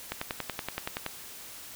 click train, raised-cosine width 0.3 ms, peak -15 dBFS, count 11, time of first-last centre 0.12-1.063 s, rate 10.6 Hz, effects white hiss -45 dBFS RMS until 1.75 s

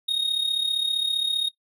triangle tone with amplitude modulation, 3729 Hz, A#7, in tune, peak -17 dBFS, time 0.08-1.49 s, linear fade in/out 10 ms, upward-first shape sine, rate 35.2 Hz, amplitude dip 65%, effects noise-tail reverb RT60 0.1 s tail -20 dB re dry

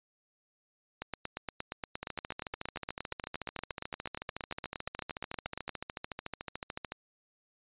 two click trains, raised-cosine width 0.3 ms, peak -20 / -21 dBFS, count 41 / 68, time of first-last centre 1.02-5.693 / 2.03-6.921 s, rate 8.56 / 13.7 Hz, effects resampled to 8000 Hz

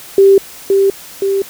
sine tone with echo, 392 Hz, G4, in tune, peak -3 dBFS, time 0.18-0.38 s, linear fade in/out 2 ms, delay 520 ms, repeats 2, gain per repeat -4 dB, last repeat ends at 1.42 s, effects white hiss -34 dBFS RMS until 1.49 s

